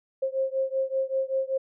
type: beating tone pair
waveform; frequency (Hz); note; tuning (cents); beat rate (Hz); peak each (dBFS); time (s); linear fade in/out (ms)
sine; 530 / 535.2; C5 / C5; +22 / +39; 5.2; -27 / -28; 0.22-1.58; 10
effects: none